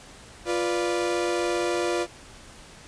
35% pulse chord, B diminished, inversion second, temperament equal with one note detuned, 349.2 / 492.5 / 587.3 Hz, F4 / B4 / D5, 0 / -5 / 0 cents, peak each -24 / -28 / -29 dBFS, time 0.45-2.07 s, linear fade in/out 50 ms, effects pink hiss -47 dBFS RMS until 2.87 s + resampled to 22050 Hz

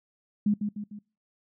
sine tone with echo, 207.7 Hz, G#3, in tune, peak -20 dBFS, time 0.46-0.54 s, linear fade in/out 5 ms, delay 150 ms, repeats 3, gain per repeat -6 dB, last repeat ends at 0.99 s, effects noise-tail reverb RT60 0.4 s tail -25 dB re dry

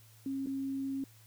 sine tone with dropouts, 270.9 Hz, C#4, 40 cents flat, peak -33 dBFS, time 0.26-1.04 s, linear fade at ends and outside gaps 2 ms, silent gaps 0.461-0.47 s, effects added 110 Hz sine -58 dBFS peak until 1.26 s + white hiss -62 dBFS RMS until 1.26 s

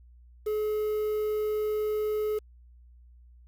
triangle tone with quantisation, 426 Hz, G#4, 44 cents sharp, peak -24 dBFS, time 0.46-2.39 s, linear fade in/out 10 ms, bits 8, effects added 60 Hz sine -51 dBFS peak until 3.47 s

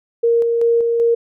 sine tone with tremolo, 466.2 Hz, A#4, in tune, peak -11 dBFS, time 0.23-1.15 s, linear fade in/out 10 ms, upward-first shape square, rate 2.6 Hz, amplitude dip 30%, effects none

